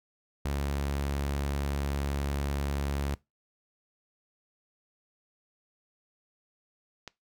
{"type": "tone", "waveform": "sawtooth", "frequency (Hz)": 70.5, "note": "C#2", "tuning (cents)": 30, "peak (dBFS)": -25, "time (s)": [0.45, 3.15], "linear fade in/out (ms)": 5}
{"type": "click", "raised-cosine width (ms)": 0.2, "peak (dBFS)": -23, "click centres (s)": 7.077}
{"effects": ["noise-tail reverb RT60 0.2 s tail -21 dB re dry"]}